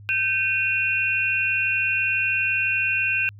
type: tone cluster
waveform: sine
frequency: 1552 / 2471 / 2723 Hz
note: G6 / D#7 / F7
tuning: -18 / -13 / -44 cents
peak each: -26 / -24 / -23 dBFS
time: 0.09-3.29 s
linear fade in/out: 0 ms
effects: added 102 Hz sine -41 dBFS peak until 3.39 s